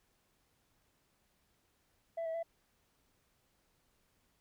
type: tone with pitch steps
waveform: sine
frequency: 665 / 650 / 667 Hz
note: E5 / E5 / E5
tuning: +15 / -24 / +20 cents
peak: -33 dBFS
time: 2.17-2.431 s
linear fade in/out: 10 ms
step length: 87 ms
effects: tanh soft clip ceiling -34 dBFS + pink hiss -75 dBFS RMS until 4.4 s